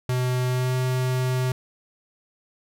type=tone with pitch glide; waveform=square; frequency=126.2 to 127.96 Hz; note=B2 to C3; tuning=+38 to -38 cents; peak=-22 dBFS; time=0.09-1.52 s; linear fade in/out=2 ms; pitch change=+24 cents; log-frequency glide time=0.48-0.75 s; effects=none